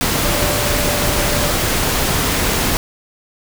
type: tone in noise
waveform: sine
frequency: 587.3 Hz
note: D5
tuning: in tune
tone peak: -24 dBFS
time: 0.25-1.51 s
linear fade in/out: 0 ms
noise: pink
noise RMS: -17 dBFS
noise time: 0.01-2.77 s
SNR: -10 dB
effects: none